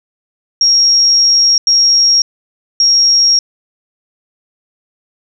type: tone bursts at uneven times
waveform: sine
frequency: 5588 Hz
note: F8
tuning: in tune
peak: -6 dBFS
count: 3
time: 0.61-1.58 / 1.67-2.22 / 2.8-3.39 s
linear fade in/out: 2 ms
effects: none